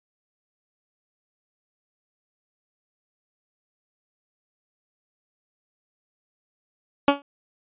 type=tone with exponential decay; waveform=15% pulse; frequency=282.8 Hz; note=C#4; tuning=35 cents sharp; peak=-4 dBFS; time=7.08-7.22 s; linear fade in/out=2 ms; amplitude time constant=29 ms; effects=resampled to 8000 Hz